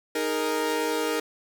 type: chord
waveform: sawtooth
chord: D# suspended fourth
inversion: none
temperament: equal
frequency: 311.1 / 415.3 / 466.2 Hz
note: D#4 / G#4 / A#4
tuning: 0 / 0 / 0 cents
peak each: -26 / -28 / -23 dBFS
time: 0.15-1.2 s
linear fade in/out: 5 ms
effects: none